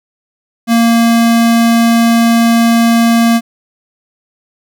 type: tone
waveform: square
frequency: 231.5 Hz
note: A#3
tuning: 12 cents flat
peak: -7 dBFS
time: 0.67-3.41 s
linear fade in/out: 50 ms
effects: none